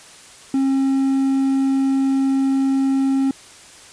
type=tone with quantisation; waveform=triangle; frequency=269.5 Hz; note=C#4; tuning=49 cents flat; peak=-13 dBFS; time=0.54-3.31 s; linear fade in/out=2 ms; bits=7; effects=white hiss -43 dBFS RMS until 3.92 s + resampled to 22050 Hz